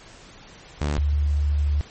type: tone pair in turn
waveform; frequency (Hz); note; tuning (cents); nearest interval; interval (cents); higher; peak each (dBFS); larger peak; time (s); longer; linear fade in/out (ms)
sawtooth / sine; 73.42 / 73.03; D2 / D2; 0 / -9; unison; 9; first; -18 / -18; neither; 0.81-0.98 / 0.98-1.81; second; 0
effects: pink hiss -46 dBFS RMS until 1.9 s + MP3 32 kbps